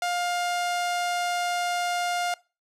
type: tone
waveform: sawtooth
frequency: 706 Hz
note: F5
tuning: 19 cents sharp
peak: -21 dBFS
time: 0.02-2.34 s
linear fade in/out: 2 ms
effects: noise-tail reverb RT60 0.3 s tail -22 dB re dry + low-pass 10000 Hz 12 dB/octave